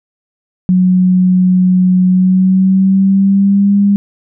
sine tone with pitch glide, 183.4 to 201.2 Hz, F#3 to G3, -15 to +45 cents, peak -6 dBFS, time 0.69-3.96 s, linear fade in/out 0 ms, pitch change +160 cents, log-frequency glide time 2.07-3.76 s, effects none

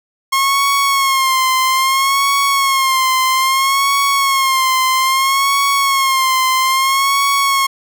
sawtooth tone with vibrato, 1076 Hz, C6, 48 cents sharp, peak -8 dBFS, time 0.32-7.67 s, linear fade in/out 10 ms, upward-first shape sine, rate 0.61 Hz, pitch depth 61 cents each way, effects none

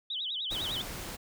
sine tone with vibrato, 3405 Hz, G#7, 42 cents sharp, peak -32 dBFS, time 0.1-0.82 s, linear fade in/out 5 ms, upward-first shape sine, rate 9.9 Hz, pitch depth 230 cents each way
pink noise, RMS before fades -40 dBFS, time 0.5-1.17 s, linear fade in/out 20 ms
effects none

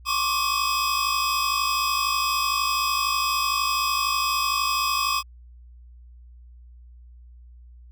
square tone cluster, 1073 / 1126 / 1177 / 2541 / 4996 Hz, C6 / C#6 / D6 / D#7 / D#8, +43 / +27 / +3 / +36 / +6 cents, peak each -29 dBFS, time 0.05-5.23 s, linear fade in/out 50 ms, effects added 60 Hz sine -44 dBFS peak until 7.91 s

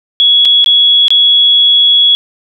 sine tone with dropouts, 3357 Hz, G#7, 18 cents sharp, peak -4 dBFS, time 0.2-2.15 s, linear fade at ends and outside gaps 0 ms, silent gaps 0.451-0.455 / 0.644-0.661 / 1.082-1.105 s, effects none

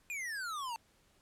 square exponential sweep, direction down, 2489 to 890 Hz, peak -38 dBFS, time 0.1-0.76 s, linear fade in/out 0 ms, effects pink hiss -69 dBFS RMS until 1.21 s + low-pass 12000 Hz 12 dB/octave

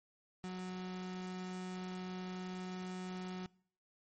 35% pulse tone, 183.9 Hz, F#3, 10 cents flat, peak -39 dBFS, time 0.44-3.46 s, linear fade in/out 0 ms, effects noise-tail reverb RT60 0.6 s tail -24 dB re dry + MP3 32 kbps

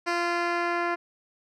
10% pulse tone with low-pass filter sweep, 345.6 Hz, F4, 18 cents flat, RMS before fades -27 dBFS, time 0.06-0.96 s, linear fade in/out 20 ms, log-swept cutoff 5300 to 2100 Hz, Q 0.77, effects none

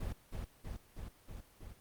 brown noise with echo, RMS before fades -38 dBFS, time 0-0.13 s, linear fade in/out 10 ms, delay 320 ms, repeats 5, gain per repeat -2 dB, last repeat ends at 1.73 s, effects pink hiss -64 dBFS RMS until 1.8 s + Opus 24 kbps

